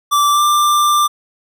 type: tone with pitch glide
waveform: square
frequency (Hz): 1167 to 1185.3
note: D6 to D6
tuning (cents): -11 to +16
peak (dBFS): -11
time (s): 0.11-1.08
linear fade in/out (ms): 20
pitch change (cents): +27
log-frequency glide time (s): 0.31-0.42
effects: none